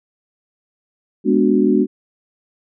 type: chord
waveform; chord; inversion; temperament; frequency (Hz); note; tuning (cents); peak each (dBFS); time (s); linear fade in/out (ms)
sine; G# half-diminished seventh; none; equal; 207.7 / 246.9 / 293.7 / 370; G#3 / B3 / D4 / F#4; 0 / 0 / 0 / 0; -17; 1.24-1.87; 50
effects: none